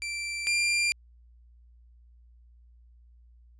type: tone pair in turn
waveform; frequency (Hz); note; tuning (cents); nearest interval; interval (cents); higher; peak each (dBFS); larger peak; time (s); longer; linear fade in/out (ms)
sawtooth; 2348 / 2384; D7 / D7; -1 / +25; unison; 26; second; -28 / -20; second; 0.02-0.47 / 0.47-0.92; neither; 0
effects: added 59 Hz sine -53 dBFS peak until 3.59 s + resampled to 22050 Hz